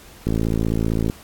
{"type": "click train", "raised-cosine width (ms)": 3, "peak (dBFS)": -8, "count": 47, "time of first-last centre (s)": [0.27, 1.099], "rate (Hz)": 55.5, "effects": ["pink hiss -45 dBFS RMS until 1.23 s", "AAC 64 kbps"]}